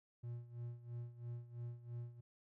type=tone with tremolo; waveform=triangle; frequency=119.4 Hz; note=A#2; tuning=42 cents sharp; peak=-40 dBFS; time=0.23-2.21 s; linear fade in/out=10 ms; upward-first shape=sine; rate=3 Hz; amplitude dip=80%; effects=none